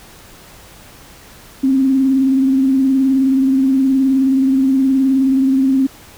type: tone with vibrato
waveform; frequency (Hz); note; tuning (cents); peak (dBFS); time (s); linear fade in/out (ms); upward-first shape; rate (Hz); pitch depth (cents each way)
sine; 266.6; C4; +33; -10; 1.63-5.87; 10; sine; 19; 39
effects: pink hiss -41 dBFS RMS until 6.17 s